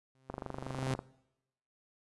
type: tone with exponential growth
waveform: sawtooth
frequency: 131.6 Hz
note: C3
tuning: 10 cents sharp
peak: -26 dBFS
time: 0.15-0.94 s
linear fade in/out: 0 ms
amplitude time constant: 170 ms
type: click train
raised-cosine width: 1 ms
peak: -24 dBFS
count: 18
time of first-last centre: 0.3-0.991 s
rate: 24.6 Hz
effects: noise-tail reverb RT60 0.9 s tail -22 dB re dry + resampled to 24000 Hz